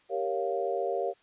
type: chord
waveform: sine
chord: G half-diminished seventh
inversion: none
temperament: equal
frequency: 392 / 466.2 / 554.4 / 698.5 Hz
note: G4 / Bb4 / Db5 / F5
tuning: 0 / 0 / 0 / 0 cents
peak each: -33 dBFS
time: 0.09-1.14 s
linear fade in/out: 50 ms
effects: white hiss -64 dBFS RMS until 1.22 s + resampled to 8000 Hz